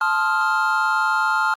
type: chord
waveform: triangle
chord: F dominant seventh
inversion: first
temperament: just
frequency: 873.1 / 1047.7 / 1257.2 / 1396.9 Hz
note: A5 / C6 / Eb6 / F6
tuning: -14 / +2 / +18 / 0 cents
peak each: -21 / -24 / -24 / -18 dBFS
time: 0.01-1.54 s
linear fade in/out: 2 ms
effects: Opus 32 kbps